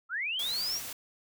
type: linear sweep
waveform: sine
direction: up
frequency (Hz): 1270 to 5920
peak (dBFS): -30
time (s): 0.09-0.81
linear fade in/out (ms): 50
type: noise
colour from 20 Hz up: white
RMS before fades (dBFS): -40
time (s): 0.39-0.93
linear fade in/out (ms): 5
effects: none